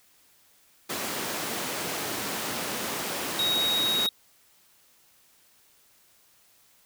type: high-pass noise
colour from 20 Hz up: pink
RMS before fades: -32 dBFS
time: 0.89-4.07 s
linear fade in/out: 10 ms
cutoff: 230 Hz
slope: 12 dB/octave
type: tone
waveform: triangle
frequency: 3780 Hz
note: A#7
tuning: 23 cents sharp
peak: -22 dBFS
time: 3.39-4.09 s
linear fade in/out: 2 ms
effects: white hiss -61 dBFS RMS until 6.85 s